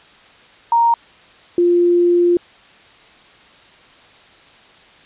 sine tone pair in turn, 932.3 / 349.2 Hz, A#5 / F4, 0 / 0 cents, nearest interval octave + perfect fourth, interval 1700 cents, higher first, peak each -10 dBFS, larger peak neither, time 0.72-0.94 / 1.58-2.37 s, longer second, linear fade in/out 2 ms, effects white hiss -46 dBFS RMS until 5.05 s + resampled to 8000 Hz

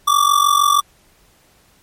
square ring-modulated tone, 1163 Hz, D6, 17 cents flat, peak -9 dBFS, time 0.07-0.81 s, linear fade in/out 10 ms, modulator 23.2 Hz, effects pink hiss -54 dBFS RMS until 1.82 s + MP3 64 kbps

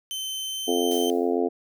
sawtooth tone with pitch glide, 3081 to 3104 Hz, G7 to G7, -31 to -18 cents, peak -26 dBFS, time 0.11-1.1 s, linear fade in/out 0 ms, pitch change +13 cents, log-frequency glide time 0.39-0.95 s
harmonic tone, 87.31 Hz, F2, in tune, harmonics 3 / 4 / 5 / 6 / 7 / 8 / 9, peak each -27 / -26 / -25 / -36 / -37 / -31 / -39 dBFS, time 0.67-1.49 s, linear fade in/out 20 ms
blue noise with exponential decay, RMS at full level -35 dBFS, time 0.91-1.42 s, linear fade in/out 2 ms, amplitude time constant 110 ms
effects none

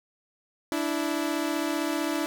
sawtooth tone pair together, 292.7 / 328.2 Hz, D4 / E4, -6 / -8 cents, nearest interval major second, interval 198 cents, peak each -25 dBFS, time 0.72-2.26 s, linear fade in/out 0 ms, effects none

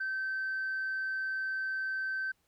sine tone, 1546 Hz, G6, 24 cents flat, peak -30 dBFS, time 0-2.32 s, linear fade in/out 10 ms, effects tanh soft clip ceiling -29 dBFS + pink hiss -74 dBFS RMS until 2.47 s

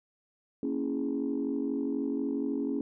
sine chord, A# half-diminished seventh, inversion none, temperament equal, 233.1 / 277.2 / 329.6 / 415.3 Hz, A#3 / C#4 / E4 / G#4, 0 / 0 / 0 / 0 cents, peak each -35 / -30 / -36 / -36 dBFS, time 0.63-2.81 s, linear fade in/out 2 ms, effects tanh soft clip ceiling -21 dBFS

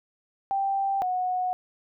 sine tone pair in turn, 785 / 733.2 Hz, G5 / F#5, +2 / -16 cents, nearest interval minor second, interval 118 cents, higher first, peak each -23 / -24 dBFS, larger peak first, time 0.51-1.02 / 1.02-1.53 s, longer neither, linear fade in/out 0 ms, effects none

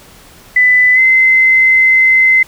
sine tone with pitch glide, 1998 to 2059 Hz, B6 to C7, +20 to -28 cents, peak -5 dBFS, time 0.56-2.43 s, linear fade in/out 5 ms, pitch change +52 cents, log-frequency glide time 0.94-0.99 s, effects pink hiss -40 dBFS RMS until 2.47 s

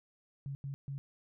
sine tone bursts at uneven times, 138.59 Hz, C#3, in tune, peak -37 dBFS, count 3, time 0.46-0.55 / 0.64-0.74 / 0.88-0.98 s, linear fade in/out 0 ms, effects none

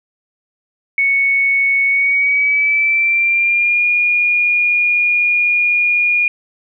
sine tone with pitch glide, 2217 to 2432 Hz, C#7 to D#7, 0 to -40 cents, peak -11 dBFS, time 0.98-6.28 s, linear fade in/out 2 ms, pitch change +160 cents, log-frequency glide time 1.86-3.85 s, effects none

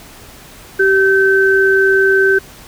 sine tone pair together, 387.4 / 1542 Hz, G4 / G6, -20 / -29 cents, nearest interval 2 octaves, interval 2391 cents, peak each -11 dBFS, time 0.79-2.39 s, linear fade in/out 10 ms, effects pink hiss -38 dBFS RMS until 2.67 s

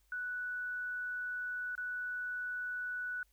sine tone with dropouts, 1480 Hz, F#6, in tune, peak -36 dBFS, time 0.12-3.23 s, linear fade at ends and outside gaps 2 ms, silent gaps 1.753-1.778 s, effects added 50 Hz sine -69 dBFS peak until 3.32 s + white hiss -75 dBFS RMS until 3.32 s

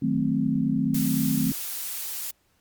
sine chord, D# diminished seventh, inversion none, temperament equal with one note detuned, 155.56 / 185 / 218.9 / 261.6 Hz, D#3 / F#3 / A3 / C4, 0 / 0 / -9 / 0 cents, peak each -28 / -30 / -26 / -25 dBFS, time 0.02-1.52 s, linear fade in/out 5 ms
blue noise, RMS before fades -32 dBFS, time 0.94-2.31 s, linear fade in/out 5 ms
effects pink hiss -67 dBFS RMS until 2.6 s + Opus 48 kbps

